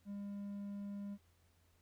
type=tone; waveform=triangle; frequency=201.6 Hz; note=G3; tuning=49 cents sharp; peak=-40 dBFS; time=0.05-1.18 s; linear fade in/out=50 ms; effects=added 85 Hz sine -70 dBFS peak until 1.81 s + pink hiss -75 dBFS RMS until 1.81 s